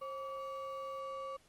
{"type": "ring-modulated tone", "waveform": "triangle", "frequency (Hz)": 842, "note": "G#5", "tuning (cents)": 24, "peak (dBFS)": -35, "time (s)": [0.01, 1.37], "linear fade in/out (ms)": 10, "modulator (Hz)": 306, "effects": ["pink hiss -67 dBFS RMS until 1.48 s", "Opus 32 kbps"]}